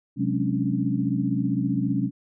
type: tone cluster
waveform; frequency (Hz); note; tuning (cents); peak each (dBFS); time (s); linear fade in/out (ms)
sine; 129.9 / 183.7 / 207.7 / 270.3 / 285.7; C3 / F#3 / G#3 / C#4 / D4; -12 / -12 / 0 / -44 / -48; -28; 0.16-2.11; 50
effects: none